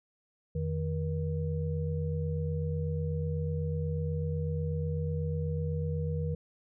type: tone cluster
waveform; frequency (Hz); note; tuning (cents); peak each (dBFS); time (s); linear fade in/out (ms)
sine; 86.8 / 154.9 / 477.8; F2 / D#3 / A#4; -10 / -7 / +43; -33 / -32 / -38; 0.55-6.35; 5
effects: none